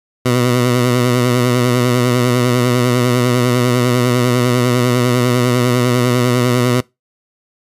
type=tone with vibrato; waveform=15% pulse; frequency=123.47 Hz; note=B2; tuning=in tune; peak=-5 dBFS; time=0.25-6.81 s; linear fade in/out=10 ms; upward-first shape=sine; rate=10 Hz; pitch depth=42 cents each way; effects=noise-tail reverb RT60 0.2 s tail -22 dB re dry + resampled to 32000 Hz